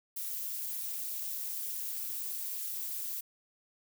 violet noise with amplitude modulation, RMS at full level -34 dBFS, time 0.16-3.21 s, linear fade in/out 10 ms, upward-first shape sine, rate 265 Hz, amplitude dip 80%, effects none

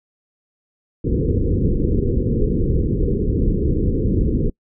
pink low-pass noise, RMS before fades -18 dBFS, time 1.04-4.5 s, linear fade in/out 10 ms, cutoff 490 Hz, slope 96 dB/octave, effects noise-tail reverb RT60 0.1 s tail -26 dB re dry

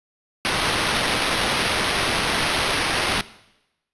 violet noise with sample-and-hold, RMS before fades -22 dBFS, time 0.45-3.21 s, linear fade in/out 0 ms, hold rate 7350 Hz, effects noise-tail reverb RT60 0.9 s tail -18 dB re dry + resampled to 24000 Hz

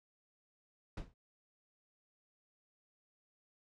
brown noise with exponential decay, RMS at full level -35 dBFS, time 0.97-1.14 s, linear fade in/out 5 ms, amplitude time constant 36 ms, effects low-pass 6000 Hz 12 dB/octave

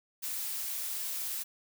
blue noise, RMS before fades -36 dBFS, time 0.22-1.44 s, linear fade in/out 20 ms, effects none

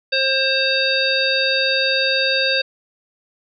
harmonic tone with a mistuned harmonic, 532 Hz, C5, 29 cents sharp, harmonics 1 / 3 / 5 / 7 / 9, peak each -22 / -22 / -22 / -22 / -22 dBFS, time 0.12-2.62 s, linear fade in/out 10 ms, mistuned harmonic 9, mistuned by -58 cents, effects none

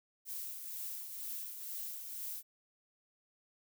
violet noise with tremolo, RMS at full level -41 dBFS, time 0.25-2.43 s, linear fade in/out 50 ms, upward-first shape triangle, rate 2.1 Hz, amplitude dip 50%, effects none

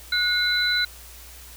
sine tone cluster, 1461 / 2140 / 4000 Hz, F#6 / C7 / B7, -22 / +38 / +21 cents, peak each -23 / -30 / -22 dBFS, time 0.12-0.85 s, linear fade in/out 5 ms, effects added 60 Hz sine -45 dBFS peak until 1.56 s + white hiss -45 dBFS RMS until 1.56 s

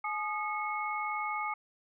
sine tone cluster, 848 / 1228 / 2186 Hz, G#5 / D#6 / C#7, +36 / -23 / -25 cents, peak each -36 / -35 / -37 dBFS, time 0.04-1.54 s, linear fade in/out 5 ms, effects none

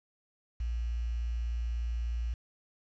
sine tone with quantisation, 58.27 Hz, A#1, in tune, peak -30 dBFS, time 0.6-2.34 s, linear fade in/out 5 ms, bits 9, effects resampled to 16000 Hz

